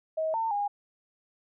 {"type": "tone with pitch steps", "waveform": "sine", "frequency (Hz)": [635, 902, 816], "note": ["D#5", "A5", "G#5"], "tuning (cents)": [35, 43, -31], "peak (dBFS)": -26, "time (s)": [0.17, 0.68], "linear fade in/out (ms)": 10, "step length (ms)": 170, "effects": []}